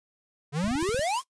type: exponential sweep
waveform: square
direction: up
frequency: 136.1 to 1116 Hz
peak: -26 dBFS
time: 0.52-1.22 s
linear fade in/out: 50 ms
type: clicks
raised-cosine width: 5 ms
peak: -24 dBFS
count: 8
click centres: 0.643 / 0.679 / 0.713 / 0.755 / 0.827 / 0.891 / 0.945 / 0.993 s
type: noise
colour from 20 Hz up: blue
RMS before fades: -37 dBFS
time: 0.76-1.24 s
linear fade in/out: 50 ms
effects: noise-tail reverb RT60 0.1 s tail -20 dB re dry + resampled to 22050 Hz